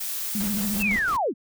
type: noise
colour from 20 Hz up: blue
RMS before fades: -30 dBFS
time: 0-0.83 s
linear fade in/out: 10 ms
type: tone with vibrato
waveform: sine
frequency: 204.4 Hz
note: G#3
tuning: 27 cents flat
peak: -25 dBFS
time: 0.35-0.96 s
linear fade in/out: 2 ms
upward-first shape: triangle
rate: 14 Hz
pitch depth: 110 cents each way
type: noise with tremolo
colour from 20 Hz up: pink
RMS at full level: -36 dBFS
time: 0.4-1.17 s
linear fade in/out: 5 ms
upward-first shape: square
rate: 5.9 Hz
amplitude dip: 45%
type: linear sweep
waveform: sine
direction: down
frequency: 2804 to 176.5 Hz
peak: -21 dBFS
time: 0.79-1.34 s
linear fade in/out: 50 ms
effects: none